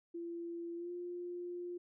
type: tone with pitch glide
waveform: sine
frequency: 340.2 to 352.2 Hz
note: F4 to F4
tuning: -45 to +15 cents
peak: -40 dBFS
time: 0.14-1.78 s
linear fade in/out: 10 ms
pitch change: +60 cents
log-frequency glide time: 0.76-0.91 s
effects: none